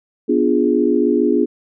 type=chord; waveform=sine; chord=B diminished seventh; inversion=none; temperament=equal; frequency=246.9 / 293.7 / 349.2 / 415.3 Hz; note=B3 / D4 / F4 / Ab4; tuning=0 / 0 / 0 / 0 cents; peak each=-18 dBFS; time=0.28-1.46 s; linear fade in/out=20 ms; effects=none